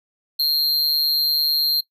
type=tone with amplitude modulation; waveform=square; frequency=4200 Hz; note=C8; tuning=6 cents sharp; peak=-14 dBFS; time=0.39-1.81 s; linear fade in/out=10 ms; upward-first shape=sine; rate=149 Hz; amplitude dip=70%; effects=noise-tail reverb RT60 0.1 s tail -19 dB re dry